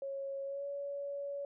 sine tone with pitch glide, 549 to 564.8 Hz, C#5 to C#5, -17 to +32 cents, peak -37 dBFS, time 0.02-1.45 s, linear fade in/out 2 ms, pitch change +49 cents, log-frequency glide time 0.44-0.66 s, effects none

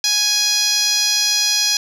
10% pulse tone with band-pass filter, 830.6 Hz, G#5, in tune, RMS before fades -17 dBFS, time 0.04-1.77 s, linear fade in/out 2 ms, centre 5700 Hz, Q 2.4, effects none

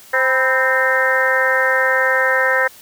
harmonic tone with a mistuned harmonic, 261.6 Hz, C4, in tune, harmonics 2 / 3 / 4 / 5 / 6 / 7 / 8, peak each -19 / -27 / -24 / -24 / -19 / -17 / -28 dBFS, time 0.13-2.68 s, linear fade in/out 10 ms, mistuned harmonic 4, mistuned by -86 cents, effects white hiss -43 dBFS RMS until 2.81 s

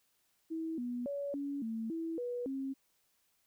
sine tone with pitch steps, 323.6 / 243.8 / 566 / 282.2 / 224.6 / 328 / 487.2 / 269.3 Hz, E4 / B3 / C#5 / C#4 / A3 / E4 / B4 / C#4, -32 / -22 / +36 / +31 / +36 / -9 / -24 / -50 cents, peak -35 dBFS, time 0.5-2.74 s, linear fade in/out 20 ms, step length 280 ms, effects white hiss -75 dBFS RMS until 3.46 s

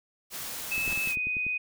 white noise, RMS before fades -37 dBFS, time 0.3-1.16 s, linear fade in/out 50 ms
pink noise with exponential growth, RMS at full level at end -37 dBFS, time 0.57-0.93 s, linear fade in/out 0 ms, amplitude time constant 77 ms
sine tone with pitch glide, 2608 to 2495 Hz, E7 to D#7, -19 to +4 cents, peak -27 dBFS, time 0.71-1.58 s, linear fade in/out 10 ms, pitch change -77 cents, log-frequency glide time 1.07-1.13 s
click train, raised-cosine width 3 ms, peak -29 dBFS, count 8, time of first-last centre 0.78-1.466 s, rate 10.2 Hz
effects none

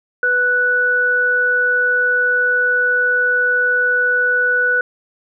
sine tone pair together, 493.9 / 1480 Hz, B4 / F#6, 0 / 0 cents, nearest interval octave + perfect fifth, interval 1900 cents, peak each -22 / -13 dBFS, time 0.23-4.81 s, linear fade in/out 2 ms, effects none

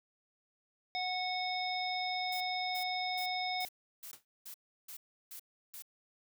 harmonic tone, 735 Hz, F#5, 12 cents flat, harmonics 1 / 3 / 5 / 7, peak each -36 / -39 / -41 / -41 dBFS, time 0.95-3.65 s, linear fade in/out 0 ms
blue noise bursts, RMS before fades -47 dBFS, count 9, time 2.32-5.823 s, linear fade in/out 5 ms, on 87 ms, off 340 ms
white noise with exponential decay, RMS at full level -46 dBFS, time 4.13-4.25 s, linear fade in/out 1 ms, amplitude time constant 24 ms
effects none

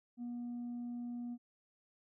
sine tone with tanh clipping, 240.8 Hz, B3, 44 cents flat, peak -40 dBFS, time 0.17-1.38 s, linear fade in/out 50 ms, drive 1 dB, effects none

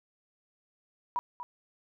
sine tone with echo, 971 Hz, B5, 30 cents flat, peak -27 dBFS, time 1.16-1.19 s, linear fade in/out 0 ms, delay 240 ms, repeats 1, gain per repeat -10 dB, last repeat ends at 1.43 s, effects none

